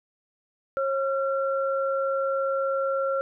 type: tone pair together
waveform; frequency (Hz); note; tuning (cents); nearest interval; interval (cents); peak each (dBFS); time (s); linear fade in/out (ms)
sine; 542 / 1365.8; C#5 / F6; -39 / -39; octave + major third; 1600; -24 / -29; 0.77-3.21; 0
effects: none